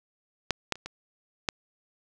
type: clicks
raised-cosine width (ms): 0.2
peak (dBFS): -7 / -9 / -28 / -20 / -8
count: 5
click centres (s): 0.507 / 0.723 / 0.756 / 0.86 / 1.488
effects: none